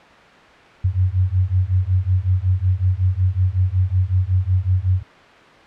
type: beating tone pair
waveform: sine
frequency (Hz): 90 / 95.4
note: F#2 / G2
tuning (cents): -47 / -47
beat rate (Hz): 5.4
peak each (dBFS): -18 / -18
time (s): 0.84-5.03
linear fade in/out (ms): 10
effects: white hiss -44 dBFS RMS until 5.66 s + low-pass 2000 Hz 12 dB/octave